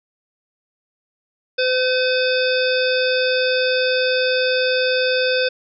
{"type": "harmonic tone", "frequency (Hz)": 510, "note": "C5", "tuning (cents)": -44, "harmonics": [1, 3, 5, 7, 9, 10], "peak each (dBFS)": [-18, -23, -25, -26, -28, -28], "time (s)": [1.58, 5.49], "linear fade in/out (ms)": 10, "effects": []}